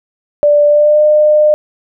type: tone with pitch glide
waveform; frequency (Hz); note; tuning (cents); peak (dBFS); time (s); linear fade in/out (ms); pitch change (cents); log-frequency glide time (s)
sine; 587.3 to 604.5; D5 to D5; 0 to +50; -5; 0.43-1.54; 0; +50; 0.66-1.02
effects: none